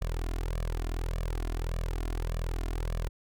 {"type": "tone with flanger", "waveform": "sawtooth", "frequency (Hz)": 41.34, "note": "E1", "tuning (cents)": 6, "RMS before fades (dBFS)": -32, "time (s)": [0.01, 3.09], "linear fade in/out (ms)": 10, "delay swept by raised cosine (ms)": [1.7, 2.9], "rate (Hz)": 1.7, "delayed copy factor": 0.9, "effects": []}